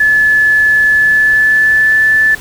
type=tone with pitch glide; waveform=sine; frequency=1725 to 1749.1 Hz; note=A6 to A6; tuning=-35 to -11 cents; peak=-6 dBFS; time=0-2.35 s; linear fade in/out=5 ms; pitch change=+24 cents; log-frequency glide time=0.92-1.99 s; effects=pink hiss -31 dBFS RMS until 2.4 s